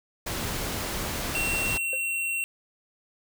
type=noise; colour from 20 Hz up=pink; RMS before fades=-31 dBFS; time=0.26-1.78 s; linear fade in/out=10 ms
type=tone; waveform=square; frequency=2727 Hz; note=F7; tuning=42 cents flat; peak=-27 dBFS; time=1.35-2.44 s; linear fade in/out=0 ms
type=tone with exponential decay; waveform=triangle; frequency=523.3 Hz; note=C5; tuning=in tune; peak=-28 dBFS; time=1.93-2.02 s; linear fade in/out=2 ms; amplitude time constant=18 ms
effects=none